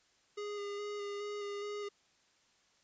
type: tone with vibrato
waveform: square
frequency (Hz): 410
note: G#4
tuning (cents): -22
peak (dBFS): -39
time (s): 0.37-1.89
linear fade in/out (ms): 10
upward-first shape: square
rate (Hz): 2.4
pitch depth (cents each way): 15
effects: white hiss -70 dBFS RMS until 2.83 s + resampled to 16000 Hz